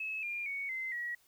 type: tone with pitch steps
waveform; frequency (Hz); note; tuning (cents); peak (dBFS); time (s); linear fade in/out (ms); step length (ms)
sine; 2588 / 2401 / 2227 / 2066 / 1916.5; E7 / D7 / C#7 / C7 / A#6; -32 / +38 / +7 / -22 / +47; -35; 0-1.15; 5; 230
effects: white hiss -68 dBFS RMS until 1.27 s